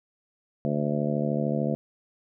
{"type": "harmonic tone", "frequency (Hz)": 73.42, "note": "D2", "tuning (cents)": 0, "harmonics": [2, 3, 4, 5, 6, 7, 8, 9], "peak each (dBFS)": [-29, -28, -34, -35, -39, -32, -37, -34], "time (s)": [0.65, 1.75], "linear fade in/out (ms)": 0, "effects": []}